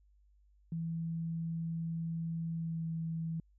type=tone with pitch glide; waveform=sine; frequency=164.81 to 163.11 Hz; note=E3 to E3; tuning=0 to -18 cents; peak=-34 dBFS; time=0.72-3.4 s; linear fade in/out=2 ms; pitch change=-18 cents; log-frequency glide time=2.55-2.85 s; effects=added 50 Hz sine -63 dBFS peak until 3.58 s